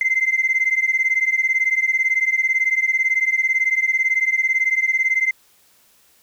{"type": "beating tone pair", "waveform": "sine", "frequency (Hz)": [2067, 2085], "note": ["C7", "C7"], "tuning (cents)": [-22, -7], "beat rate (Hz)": 18, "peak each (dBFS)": -18, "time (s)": [0.01, 5.31], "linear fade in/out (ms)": 2, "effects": ["tanh soft clip ceiling -10 dBFS", "white hiss -56 dBFS RMS until 6.22 s"]}